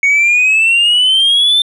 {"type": "exponential sweep", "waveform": "sine", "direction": "up", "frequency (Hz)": [2217, 3582], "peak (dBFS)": -5, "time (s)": [0.03, 1.62], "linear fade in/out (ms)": 2, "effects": ["tanh soft clip ceiling -6 dBFS"]}